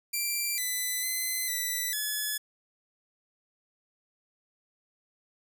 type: tone with pitch steps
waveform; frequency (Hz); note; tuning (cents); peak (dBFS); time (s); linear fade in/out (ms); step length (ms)
5% pulse; 2358 / 2001 / 2039 / 1979 / 1710; D7 / B6 / C7 / B6 / A6; +6 / +22 / -45 / +3 / -50; -19; 0.13-2.38; 10; 450
effects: none